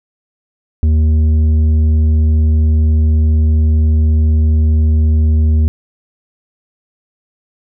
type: tone with tanh clipping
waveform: sine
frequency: 77.9 Hz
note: D#2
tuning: 3 cents sharp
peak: -9 dBFS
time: 0.83-5.68 s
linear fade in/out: 0 ms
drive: 7 dB
effects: none